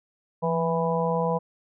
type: harmonic tone with a mistuned harmonic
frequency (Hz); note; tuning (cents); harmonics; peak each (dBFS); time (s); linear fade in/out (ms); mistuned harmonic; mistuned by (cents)
164.81; E3; 0; 1 / 3 / 4 / 5 / 6; -27 / -26 / -31 / -32 / -29; 0.42-1.39; 20; 1; +55
effects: none